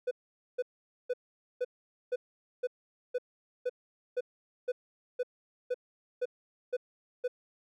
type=tone bursts; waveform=triangle; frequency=497.3 Hz; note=B4; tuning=12 cents sharp; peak=-26 dBFS; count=15; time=0.07-7.28 s; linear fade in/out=10 ms; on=42 ms; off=470 ms; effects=none